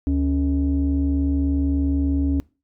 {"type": "tone pair together", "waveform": "sine", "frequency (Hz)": [73.42, 277], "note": ["D2", "C#4"], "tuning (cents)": [0, -1], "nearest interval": "octave + major seventh", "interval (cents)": 2299, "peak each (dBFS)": -19, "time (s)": [0.07, 2.4], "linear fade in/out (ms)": 0, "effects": ["noise-tail reverb RT60 0.3 s tail -23 dB re dry", "tanh soft clip ceiling -13 dBFS"]}